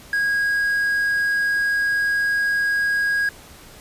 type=tone with quantisation; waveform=triangle; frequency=1642 Hz; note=G#6; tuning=20 cents flat; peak=-16 dBFS; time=0.13-3.29 s; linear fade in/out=2 ms; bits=7; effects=pink hiss -44 dBFS RMS until 3.8 s + resampled to 32000 Hz